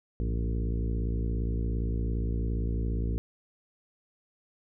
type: harmonic tone with a mistuned harmonic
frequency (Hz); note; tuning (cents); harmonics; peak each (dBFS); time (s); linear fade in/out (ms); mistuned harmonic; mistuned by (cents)
57.4; A#1; -26; 1 / 2 / 3 / 4 / 5 / 6 / 7 / 8; -28 / -34 / -38 / -40 / -42 / -44 / -45 / -46; 0.2-3.18; 0; 2; -87
effects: none